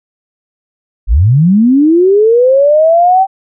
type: linear sweep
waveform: sine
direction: up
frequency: 41.2 to 781 Hz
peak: -4 dBFS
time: 1.07-3.27 s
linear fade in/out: 50 ms
effects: none